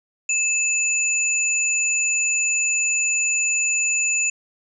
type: tone pair together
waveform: sine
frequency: 2617 / 6980 Hz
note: E7 / A8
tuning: -13 / -15 cents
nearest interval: octave + perfect fourth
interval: 1698 cents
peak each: -21 / -21 dBFS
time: 0.29-4.3 s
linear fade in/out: 5 ms
effects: none